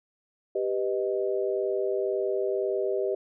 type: chord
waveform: sine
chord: G augmented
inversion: none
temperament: equal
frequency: 392 / 493.9 / 622.3 Hz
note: G4 / B4 / D#5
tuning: 0 / 0 / 0 cents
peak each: -27 / -31 / -31 dBFS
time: 0.55-3.15 s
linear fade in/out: 5 ms
effects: none